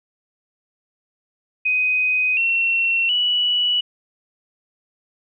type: tone with pitch steps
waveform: sine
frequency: 2506 / 2717 / 2946 Hz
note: D#7 / F7 / F#7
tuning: +12 / -48 / -8 cents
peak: -16 dBFS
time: 1.65-3.81 s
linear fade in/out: 10 ms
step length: 720 ms
effects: none